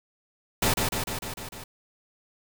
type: noise with echo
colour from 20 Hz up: pink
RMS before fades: -23 dBFS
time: 0.62-0.74 s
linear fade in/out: 5 ms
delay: 150 ms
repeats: 6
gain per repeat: -3 dB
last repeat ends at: 1.64 s
effects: none